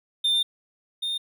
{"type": "tone pair in turn", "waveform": "triangle", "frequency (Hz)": [3598, 3646], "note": ["A7", "A#7"], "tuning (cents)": [38, -39], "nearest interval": "unison", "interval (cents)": 23, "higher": "second", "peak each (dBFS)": [-18, -24], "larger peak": "first", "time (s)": [[0.24, 0.43], [1.02, 1.18]], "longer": "first", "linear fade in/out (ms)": 10, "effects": []}